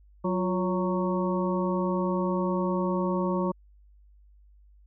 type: harmonic tone with a mistuned harmonic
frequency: 185 Hz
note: F#3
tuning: in tune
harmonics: 1 / 2 / 3 / 5 / 6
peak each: -27 / -30 / -32 / -34 / -35 dBFS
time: 0.24-3.52 s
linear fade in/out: 10 ms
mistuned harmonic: 2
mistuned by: -74 cents
effects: added 50 Hz sine -53 dBFS peak until 4.86 s